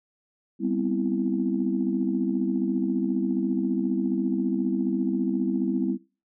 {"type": "chord", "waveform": "sine", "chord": "C major seventh", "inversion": "second", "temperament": "equal with one note detuned", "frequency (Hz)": [197.59, 246.9, 261.6, 329.6], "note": ["G3", "B3", "C4", "E4"], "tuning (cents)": [14, 0, 0, 0], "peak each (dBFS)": -28, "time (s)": [0.59, 5.98], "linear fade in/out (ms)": 50, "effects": ["noise-tail reverb RT60 0.3 s tail -18 dB re dry", "tanh soft clip ceiling -12 dBFS"]}